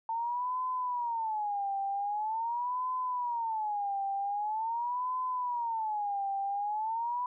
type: tone with vibrato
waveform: sine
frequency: 895 Hz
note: A5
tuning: 29 cents sharp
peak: -30 dBFS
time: 0.09-7.26 s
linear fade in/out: 2 ms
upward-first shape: sine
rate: 0.44 Hz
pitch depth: 220 cents each way
effects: none